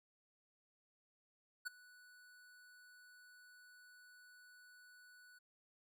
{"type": "tone with ADSR envelope", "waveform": "square", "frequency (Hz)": 1480, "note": "F#6", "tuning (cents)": 0, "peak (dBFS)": -39, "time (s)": [1.65, 5.39], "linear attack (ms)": 20, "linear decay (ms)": 14, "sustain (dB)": -22, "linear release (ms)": 12, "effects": []}